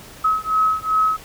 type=beating tone pair; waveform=sine; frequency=1280 / 1282.6 Hz; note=D#6 / E6; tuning=+49 / -48 cents; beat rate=2.6 Hz; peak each=-19 dBFS; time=0.24-1.17 s; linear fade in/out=10 ms; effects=pink hiss -41 dBFS RMS until 1.24 s